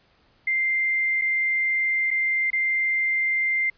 sine tone with dropouts, 2093 Hz, C7, in tune, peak -20 dBFS, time 0.47-3.7 s, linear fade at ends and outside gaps 5 ms, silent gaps 1.214-1.218 / 2.106-2.111 / 2.504-2.53 s, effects pink hiss -61 dBFS RMS until 3.77 s + resampled to 11025 Hz

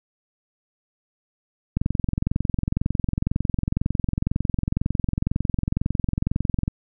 click train, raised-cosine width 5 ms, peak -9 dBFS, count 109, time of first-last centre 1.77-6.679 s, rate 22 Hz, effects none

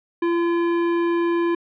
triangle tone with hard clipping, 341 Hz, F4, 41 cents flat, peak -20 dBFS, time 0.22-1.55 s, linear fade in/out 5 ms, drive 18 dB, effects low-pass 3000 Hz 12 dB/octave

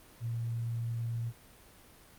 sine tone, 116.54 Hz, A#2, in tune, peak -32 dBFS, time 0.2-1.33 s, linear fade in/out 50 ms, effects pink hiss -57 dBFS RMS until 2.18 s + Opus 32 kbps

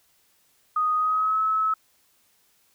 sine tone with pitch glide, 1244 to 1294.6 Hz, D#6 to E6, -1 to -32 cents, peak -20 dBFS, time 0.76-1.74 s, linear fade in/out 5 ms, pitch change +69 cents, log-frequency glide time 0.96-1.4 s, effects white hiss -64 dBFS RMS until 2.74 s

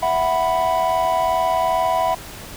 triangle chord, E suspended second, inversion none, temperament just, 659.3 / 741.7 / 988.9 Hz, E5 / F#5 / B5, 0 / +4 / +2 cents, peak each -19 dBFS, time 0.02-2.15 s, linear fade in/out 10 ms, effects pink hiss -36 dBFS RMS until 2.56 s

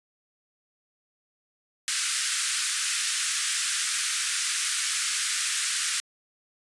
white band-pass noise, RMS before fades -28 dBFS, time 1.88-6 s, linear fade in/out 0 ms, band 1300 to 10000 Hz, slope 48 dB/octave, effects resampled to 24000 Hz

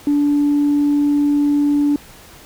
sine tone, 290 Hz, D4, 22 cents flat, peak -11 dBFS, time 0.07-1.96 s, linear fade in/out 2 ms, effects tanh soft clip ceiling -9 dBFS + pink hiss -42 dBFS RMS until 2.45 s

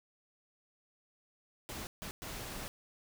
pink noise bursts at uneven times, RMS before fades -43 dBFS, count 3, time 1.69-1.87 / 2.02-2.11 / 2.22-2.68 s, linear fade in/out 0 ms, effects none

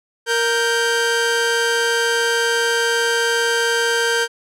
sawtooth tone pair together, 466.2 / 1568.1 Hz, A#4 / G6, 0 / 0 cents, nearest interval octave + major sixth, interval 2100 cents, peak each -15 dBFS, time 0.26-4.28 s, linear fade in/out 50 ms, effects low-pass 10000 Hz 12 dB/octave

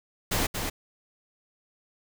pink noise with echo, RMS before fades -26 dBFS, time 0.31-0.47 s, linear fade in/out 10 ms, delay 230 ms, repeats 1, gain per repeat -5 dB, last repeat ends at 0.7 s, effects none

